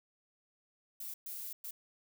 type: noise bursts at uneven times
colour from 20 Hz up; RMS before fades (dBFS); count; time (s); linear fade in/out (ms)
violet; -43; 3; 1-1.14 / 1.26-1.53 / 1.64-1.71; 5
effects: none